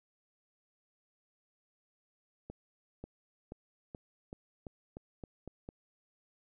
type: accelerating click train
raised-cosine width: 2 ms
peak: -30 dBFS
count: 10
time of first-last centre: 2.5-5.689 s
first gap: 540 ms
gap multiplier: 0.89
effects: none